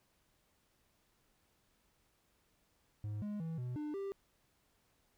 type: tone with pitch steps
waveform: triangle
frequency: 105.1 / 207.8 / 163 / 124 / 299.8 / 394 Hz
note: G#2 / G#3 / E3 / B2 / D4 / G4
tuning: +21 / +1 / -19 / +7 / +36 / +9 cents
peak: -36 dBFS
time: 3.04-4.12 s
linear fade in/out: 0 ms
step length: 180 ms
effects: pink hiss -75 dBFS RMS until 5.17 s